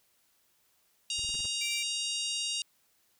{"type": "harmonic tone", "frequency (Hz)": 938, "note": "A#5", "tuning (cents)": 11, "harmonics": [3, 4, 5, 6, 7, 8, 9, 10], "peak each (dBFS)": [-35, -37, -39, -41, -42, -43, -44, -45], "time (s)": [1.1, 2.62], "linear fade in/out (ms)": 2}
{"type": "noise bursts", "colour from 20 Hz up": "brown", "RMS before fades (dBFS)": -45, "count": 6, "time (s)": [1.18, 1.463], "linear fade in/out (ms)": 5, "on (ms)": 23, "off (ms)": 29}
{"type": "tone", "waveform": "40% pulse", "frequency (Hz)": 2349, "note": "D7", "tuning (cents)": 0, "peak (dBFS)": -35, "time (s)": [1.61, 1.83], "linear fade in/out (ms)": 5}
{"effects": ["white hiss -70 dBFS RMS until 3.19 s"]}